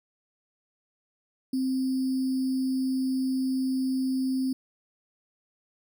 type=tone with sample-and-hold; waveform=sine; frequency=261.4 Hz; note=C4; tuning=1 cent flat; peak=-24 dBFS; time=1.53-4.53 s; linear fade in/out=5 ms; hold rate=4900 Hz; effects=none